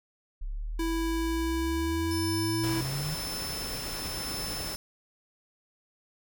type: exponential sweep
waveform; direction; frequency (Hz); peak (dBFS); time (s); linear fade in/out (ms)
sine; up; 33.14 to 156.3; -31; 0.41-3.15; 10
type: tone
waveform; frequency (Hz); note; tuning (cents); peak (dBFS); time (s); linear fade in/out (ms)
square; 329.6; E4; 0; -29; 0.79-2.81; 5
type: tone with tremolo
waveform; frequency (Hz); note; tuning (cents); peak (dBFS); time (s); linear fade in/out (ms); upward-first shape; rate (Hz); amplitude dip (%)
sawtooth; 5274; E8; 0; -32; 2.11-4.76; 0; triangle; 0.99; 35
type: noise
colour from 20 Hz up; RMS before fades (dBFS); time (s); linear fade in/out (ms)
pink; -37; 2.63-4.76; 10
effects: none